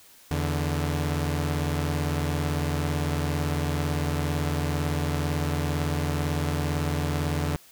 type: tone pair together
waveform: sawtooth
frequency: 82 / 146.11 Hz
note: E2 / D3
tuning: -9 / -9 cents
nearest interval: minor seventh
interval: 1000 cents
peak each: -23 / -24 dBFS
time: 0.31-7.56 s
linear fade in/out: 0 ms
effects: white hiss -53 dBFS RMS until 7.71 s